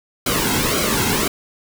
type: noise with flanger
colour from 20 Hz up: pink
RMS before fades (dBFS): -19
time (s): 0.26-1.28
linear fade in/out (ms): 5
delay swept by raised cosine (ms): 1.1 to 1.71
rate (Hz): 1.9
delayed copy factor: -0.7
effects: none